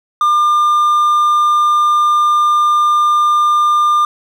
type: tone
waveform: triangle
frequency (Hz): 1200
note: D6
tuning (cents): +37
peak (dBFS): -7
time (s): 0.21-4.05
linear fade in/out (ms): 2
effects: none